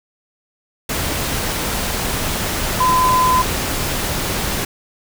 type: tone in noise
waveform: sine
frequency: 1016 Hz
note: B5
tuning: 49 cents sharp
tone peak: -12 dBFS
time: 2.8-3.42 s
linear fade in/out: 5 ms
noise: pink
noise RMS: -21 dBFS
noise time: 0.89-4.65 s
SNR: +6 dB
effects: none